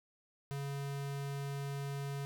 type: tone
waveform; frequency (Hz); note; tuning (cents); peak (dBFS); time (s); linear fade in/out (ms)
square; 140; C#3; +18; -38; 0.51-2.25; 0
effects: none